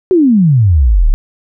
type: exponential sweep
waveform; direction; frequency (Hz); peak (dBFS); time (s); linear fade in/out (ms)
sine; down; 387.1 to 31.32; -5; 0.11-1.14; 0
effects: none